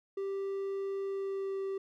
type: tone with pitch glide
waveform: triangle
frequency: 392 to 388.6 Hz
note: G4 to G4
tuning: 0 to -15 cents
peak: -31 dBFS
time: 0.17-1.78 s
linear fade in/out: 5 ms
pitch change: -15 cents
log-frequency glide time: 1.06-1.61 s
effects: none